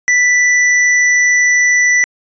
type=tone; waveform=square; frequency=1975.5 Hz; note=B6; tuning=in tune; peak=-9 dBFS; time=0.08-2.04 s; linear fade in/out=0 ms; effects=resampled to 16000 Hz